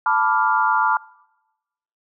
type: chord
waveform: sine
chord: B half-diminished seventh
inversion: third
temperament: equal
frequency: 880 / 987.8 / 1174.7 / 1396.9 Hz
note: A5 / B5 / D6 / F6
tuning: 0 / 0 / 0 / 0 cents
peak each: -20 / -21 / -22 / -21 dBFS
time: 0.06-0.97 s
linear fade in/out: 2 ms
effects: noise-tail reverb RT60 1.0 s tail -23 dB re dry